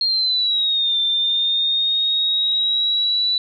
sine exponential two-way sweep, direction down then up, 4246 to 3565 to 3966 Hz, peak -16 dBFS, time 0.01-3.38 s, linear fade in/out 2 ms, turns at 0.99 s, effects none

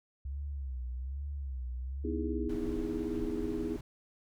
sine tone with vibrato, 66.4 Hz, C2, 26 cents sharp, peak -35 dBFS, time 0.25-2.48 s, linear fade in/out 5 ms, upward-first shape sine, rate 1.2 Hz, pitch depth 130 cents each way
sine chord, E major seventh, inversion second, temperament equal with one note detuned, 246.9 / 311.1 / 329.6 / 412.2 Hz, B3 / D#4 / E4 / G#4, 0 / 0 / 0 / -13 cents, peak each -38 dBFS, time 2.04-3.77 s, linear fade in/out 10 ms
brown noise, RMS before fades -41 dBFS, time 2.49-3.81 s, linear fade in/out 5 ms
effects none

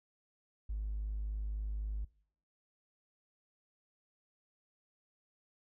triangle tone, 51.91 Hz, G#1, in tune, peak -31 dBFS, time 0.69-2.05 s, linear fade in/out 10 ms, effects noise-tail reverb RT60 0.6 s tail -26 dB re dry + tanh soft clip ceiling -32 dBFS

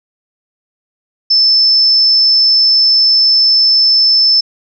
sine tone, 5274 Hz, E8, in tune, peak -6 dBFS, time 1.3-4.41 s, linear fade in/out 10 ms, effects none

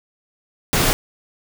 pink noise, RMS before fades -17 dBFS, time 0.73-0.93 s, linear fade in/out 0 ms, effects none

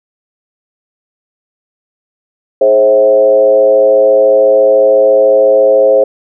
sine tone with frequency modulation, 534 Hz, C5, 35 cents sharp, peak -4 dBFS, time 2.61-6.04 s, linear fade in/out 5 ms, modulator 114 Hz, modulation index 0.81, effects none

